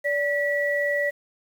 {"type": "tone pair together", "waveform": "sine", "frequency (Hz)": [578.1, 1943], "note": ["D5", "B6"], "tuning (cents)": [-27, -29], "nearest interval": "octave + major sixth", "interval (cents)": 2098, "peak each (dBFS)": -24, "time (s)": [0.04, 1.11], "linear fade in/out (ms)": 20, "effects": ["8-bit"]}